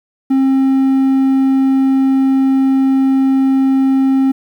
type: tone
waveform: triangle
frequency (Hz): 267.2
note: C4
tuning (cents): +36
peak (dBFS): -7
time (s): 0.3-4.32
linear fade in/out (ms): 10
effects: 8-bit